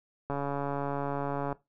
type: click train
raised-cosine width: 1 ms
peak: -19 dBFS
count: 174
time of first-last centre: 0.3-1.527 s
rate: 141 Hz
effects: noise-tail reverb RT60 0.2 s tail -18 dB re dry